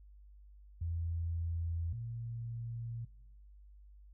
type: tone pair in turn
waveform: sine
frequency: 83.8 / 116.51 Hz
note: E2 / A#2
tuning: +29 / 0 cents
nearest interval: tritone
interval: 571 cents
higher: second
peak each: -34 / -39 dBFS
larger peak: first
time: 0.81-1.93 / 1.93-3.05 s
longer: neither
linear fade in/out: 5 ms
effects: noise-tail reverb RT60 0.9 s tail -20 dB re dry + added 50 Hz sine -54 dBFS peak until 4.13 s